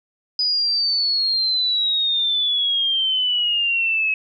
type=exponential sweep; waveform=sine; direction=down; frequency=4978 to 2562 Hz; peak=-17 dBFS; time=0.39-4.14 s; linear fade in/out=2 ms; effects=none